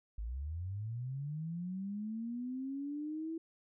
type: linear sweep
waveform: sine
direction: up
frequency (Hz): 50 to 330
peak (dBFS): -37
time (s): 0.18-3.38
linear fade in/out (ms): 5
effects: none